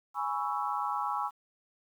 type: chord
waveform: sine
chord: C# minor seventh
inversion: second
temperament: equal with one note detuned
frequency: 830.6 / 987.8 / 1115.8 / 1318.5 Hz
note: G#5 / B5 / C#6 / E6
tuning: 0 / 0 / +11 / 0 cents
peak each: -34 / -36 / -35 / -36 dBFS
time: 0.14-1.31 s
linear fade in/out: 50 ms
effects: 10-bit